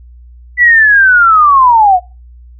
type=linear sweep; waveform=sine; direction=down; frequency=1982 to 698.5 Hz; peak=-3 dBFS; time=0.57-2 s; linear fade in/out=50 ms; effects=noise-tail reverb RT60 0.3 s tail -24 dB re dry + added 60 Hz sine -33 dBFS peak until 2.59 s